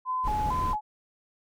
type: tone with vibrato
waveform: sine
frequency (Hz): 930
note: A#5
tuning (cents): -4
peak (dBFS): -26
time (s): 0.05-0.81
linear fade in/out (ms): 50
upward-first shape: square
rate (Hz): 2.2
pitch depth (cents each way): 160
type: noise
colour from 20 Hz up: brown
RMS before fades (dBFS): -31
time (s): 0.23-0.76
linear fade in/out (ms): 50
effects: none